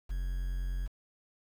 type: tone with quantisation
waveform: triangle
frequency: 45 Hz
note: F#1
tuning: 47 cents flat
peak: -29 dBFS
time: 0.09-0.88 s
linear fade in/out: 20 ms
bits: 9
effects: none